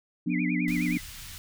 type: chord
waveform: sine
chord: B diminished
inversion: second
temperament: just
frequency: 177.8 / 246.9 / 296.3 Hz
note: F3 / B3 / D4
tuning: +31 / 0 / +15 cents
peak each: -29 dBFS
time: 0.26-0.98 s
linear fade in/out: 10 ms
type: tone with vibrato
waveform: sine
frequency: 2214 Hz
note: C#7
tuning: 3 cents flat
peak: -32 dBFS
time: 0.29-1.01 s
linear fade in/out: 50 ms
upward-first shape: sine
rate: 9.6 Hz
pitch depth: 190 cents each way
type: band-stop noise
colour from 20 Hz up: pink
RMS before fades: -42 dBFS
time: 0.68-1.38 s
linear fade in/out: 0 ms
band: 100 to 2100 Hz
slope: 12 dB/octave
effects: none